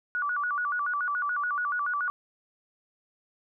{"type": "tone with vibrato", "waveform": "sine", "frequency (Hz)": 1300, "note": "E6", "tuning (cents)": -24, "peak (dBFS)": -26, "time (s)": [0.15, 2.1], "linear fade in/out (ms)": 0, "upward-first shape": "square", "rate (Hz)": 7, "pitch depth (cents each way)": 200, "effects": []}